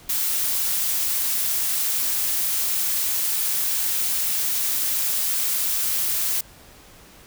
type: noise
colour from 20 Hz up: blue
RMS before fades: -23 dBFS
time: 0.09-6.41 s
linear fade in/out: 5 ms
effects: pink hiss -48 dBFS RMS until 7.26 s